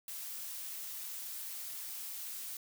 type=noise; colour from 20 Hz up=blue; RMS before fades=-43 dBFS; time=0.08-2.57 s; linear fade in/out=2 ms; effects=none